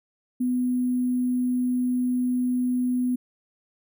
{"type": "tone with sample-and-hold", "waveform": "sine", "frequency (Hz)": 250, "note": "B3", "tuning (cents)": 21, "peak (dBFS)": -21, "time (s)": [0.4, 3.16], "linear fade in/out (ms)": 10, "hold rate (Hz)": 11025, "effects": []}